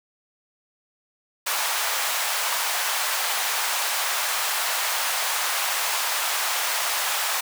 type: high-pass noise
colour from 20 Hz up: pink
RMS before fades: -25 dBFS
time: 1.46-7.41 s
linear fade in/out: 10 ms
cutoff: 740 Hz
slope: 24 dB/octave
effects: none